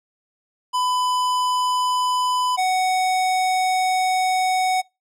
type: tone pair in turn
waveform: square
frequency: 1001 / 744.7 Hz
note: B5 / F#5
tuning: +23 / +11 cents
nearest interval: perfect fourth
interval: 512 cents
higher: first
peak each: -20 / -18 dBFS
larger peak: second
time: 0.73-2.57 / 2.57-4.82 s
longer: second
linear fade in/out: 20 ms
effects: noise-tail reverb RT60 0.2 s tail -21 dB re dry + low-pass 10000 Hz 12 dB/octave